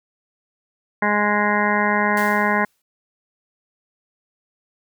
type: harmonic tone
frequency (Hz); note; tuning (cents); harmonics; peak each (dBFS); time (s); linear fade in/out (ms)
207.7; G#3; 0; 1 / 2 / 3 / 4 / 5 / 7 / 8 / 9 / 10; -23 / -27 / -26 / -24 / -23 / -27 / -26 / -24 / -28; 1.02-2.65; 5
type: noise with exponential decay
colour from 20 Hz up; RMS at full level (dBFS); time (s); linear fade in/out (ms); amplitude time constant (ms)
white; -32; 2.17-2.82; 2; 140
effects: none